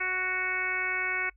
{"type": "harmonic tone", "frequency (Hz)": 370, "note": "F#4", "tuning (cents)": 0, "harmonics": [1, 2, 3, 4, 5, 6, 7], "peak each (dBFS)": [-41, -42, -39, -33, -36, -30, -39], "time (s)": [0, 1.3], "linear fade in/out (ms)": 10, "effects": ["noise-tail reverb RT60 0.1 s tail -24 dB re dry", "added 50 Hz sine -57 dBFS peak until 1.36 s"]}